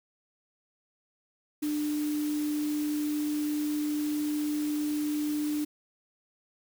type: tone in noise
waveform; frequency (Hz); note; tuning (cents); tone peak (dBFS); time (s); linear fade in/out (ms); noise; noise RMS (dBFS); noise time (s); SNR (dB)
sine; 298.6; D4; +29; -27; 1.62-5.65; 10; white; -43; 1.62-5.65; +13
effects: none